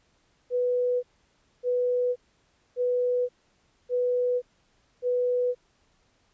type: tone bursts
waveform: sine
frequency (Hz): 493.9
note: B4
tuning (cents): 0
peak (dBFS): -22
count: 5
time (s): 0.5-5.55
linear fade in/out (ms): 50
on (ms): 530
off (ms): 600
effects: pink hiss -67 dBFS RMS until 6.33 s + resampled to 16000 Hz